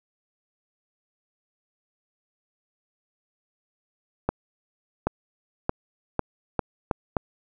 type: accelerating click train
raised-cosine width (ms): 1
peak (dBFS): -8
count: 7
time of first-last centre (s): 4.29-7.168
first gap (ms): 780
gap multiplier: 0.8
effects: none